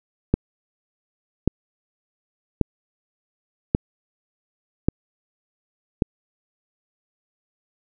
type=click train; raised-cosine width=3 ms; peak=-3 dBFS; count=6; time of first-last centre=0.34-6.022 s; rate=0.88 Hz; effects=none